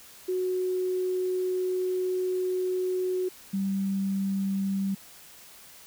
sine tone pair in turn, 368.1 / 194.99 Hz, F#4 / G3, -9 / -9 cents, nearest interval major seventh, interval 1100 cents, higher first, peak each -25 dBFS, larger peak neither, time 0.28-3.29 / 3.53-4.95 s, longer first, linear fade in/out 10 ms, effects white hiss -50 dBFS RMS until 5.86 s

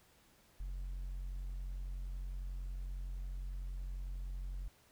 triangle tone with hard clipping, 45.46 Hz, F#1, 30 cents flat, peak -38 dBFS, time 0.6-4.68 s, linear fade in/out 0 ms, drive 1 dB, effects pink hiss -67 dBFS RMS until 4.91 s

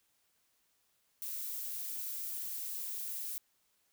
violet noise, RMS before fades -40 dBFS, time 1.22-3.38 s, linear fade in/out 0 ms, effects white hiss -75 dBFS RMS until 3.92 s

